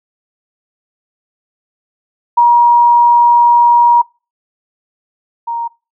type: tone pair in turn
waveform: sine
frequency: 952 / 934.6 Hz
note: A#5 / A#5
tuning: +36 / +4 cents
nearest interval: unison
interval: 32 cents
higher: first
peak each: -4 / -16 dBFS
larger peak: first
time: 2.37-4.02 / 5.47-5.68 s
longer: first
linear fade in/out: 10 ms
effects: noise-tail reverb RT60 0.3 s tail -24 dB re dry